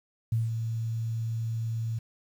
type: tone with ADSR envelope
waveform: sine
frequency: 113.6 Hz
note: A#2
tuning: 44 cents flat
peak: -22 dBFS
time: 0.32-1.99 s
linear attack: 4 ms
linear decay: 170 ms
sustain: -6 dB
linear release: 9 ms
effects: 9-bit